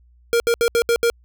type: tone bursts at uneven times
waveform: square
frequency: 468.2 Hz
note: A#4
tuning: 8 cents sharp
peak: -15 dBFS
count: 6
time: 0.33-0.4 / 0.47-0.54 / 0.61-0.68 / 0.75-0.82 / 0.89-0.96 / 1.03-1.1 s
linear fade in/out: 0 ms
effects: added 60 Hz sine -50 dBFS peak until 1.24 s

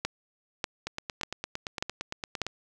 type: two click trains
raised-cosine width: 0.2 ms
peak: -16 / -11 dBFS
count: 15 / 5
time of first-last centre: 0.87-2.466 / 0.05-2.417 s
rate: 8.77 / 1.69 Hz
effects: none

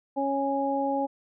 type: harmonic tone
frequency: 276.1 Hz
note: C#4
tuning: 7 cents flat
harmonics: 1 / 2 / 3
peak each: -29 / -29 / -28 dBFS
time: 0.16-1.07 s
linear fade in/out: 20 ms
effects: none

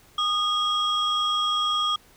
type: tone pair together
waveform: sine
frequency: 1233 / 3289 Hz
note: D#6 / G#7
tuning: -16 / -18 cents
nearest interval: octave + perfect fourth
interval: 1698 cents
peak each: -22 / -22 dBFS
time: 0.18-1.96 s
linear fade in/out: 5 ms
effects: tanh soft clip ceiling -18 dBFS + pink hiss -55 dBFS RMS until 2.16 s

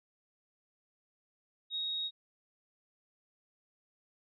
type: tone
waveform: sine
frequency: 3765 Hz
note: A#7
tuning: 16 cents sharp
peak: -33 dBFS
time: 1.7-2.11 s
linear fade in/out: 50 ms
effects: none

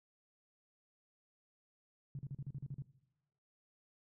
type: tone bursts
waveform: sine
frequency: 138.5 Hz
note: C#3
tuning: 1 cent flat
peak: -40 dBFS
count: 9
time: 2.15-2.822 s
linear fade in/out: 2 ms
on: 40 ms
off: 39 ms
effects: noise-tail reverb RT60 0.9 s tail -18 dB re dry

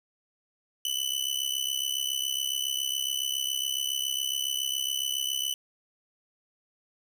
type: tone with amplitude modulation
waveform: sawtooth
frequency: 2997 Hz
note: F#7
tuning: 22 cents sharp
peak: -21 dBFS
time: 0.85-5.54 s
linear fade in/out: 2 ms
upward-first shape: sine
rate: 67.2 Hz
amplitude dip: 85%
effects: none

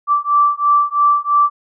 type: beating tone pair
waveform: sine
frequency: 1165 / 1168 Hz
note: D6 / D6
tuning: -14 / -10 cents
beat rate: 3 Hz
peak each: -14 dBFS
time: 0.07-1.5 s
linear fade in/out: 50 ms
effects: none

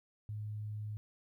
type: tone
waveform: sine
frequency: 106 Hz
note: G#2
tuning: 36 cents sharp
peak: -38 dBFS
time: 0.29-0.97 s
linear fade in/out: 0 ms
effects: 13-bit

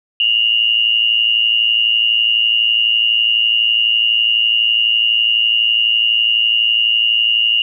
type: tone pair together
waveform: sine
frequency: 2794 / 2906 Hz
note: F7 / F#7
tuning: 0 / -32 cents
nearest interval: minor second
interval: 68 cents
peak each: -14 dBFS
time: 0.2-7.62 s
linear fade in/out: 2 ms
effects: none

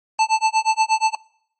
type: tone with tremolo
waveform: square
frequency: 880 Hz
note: A5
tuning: in tune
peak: -13 dBFS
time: 0.19-1.15 s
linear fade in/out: 2 ms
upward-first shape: sine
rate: 8.4 Hz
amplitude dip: 100%
effects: noise-tail reverb RT60 0.7 s tail -25 dB re dry + MP3 32 kbps

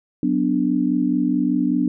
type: chord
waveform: sine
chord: B minor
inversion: second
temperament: equal with one note detuned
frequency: 185 / 248.8 / 293.7 Hz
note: F#3 / B3 / D4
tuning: 0 / +13 / 0 cents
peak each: -24 / -20 / -20 dBFS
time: 0.23-1.88 s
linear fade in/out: 2 ms
effects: none

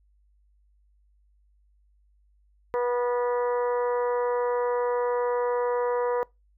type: harmonic tone with a mistuned harmonic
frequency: 243.6 Hz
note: B3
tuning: 24 cents flat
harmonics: 2 / 3 / 4 / 5 / 6 / 7 / 8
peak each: -24 / -39 / -31 / -38 / -45 / -44 / -45 dBFS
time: 2.74-6.23 s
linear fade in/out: 0 ms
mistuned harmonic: 7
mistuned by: +19 cents
effects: noise-tail reverb RT60 0.2 s tail -23 dB re dry + added 50 Hz sine -60 dBFS peak until 6.57 s

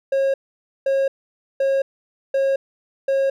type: tone bursts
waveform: triangle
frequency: 543 Hz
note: C#5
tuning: 36 cents flat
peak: -14 dBFS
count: 5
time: 0.12-3.3 s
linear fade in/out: 5 ms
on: 220 ms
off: 520 ms
effects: none

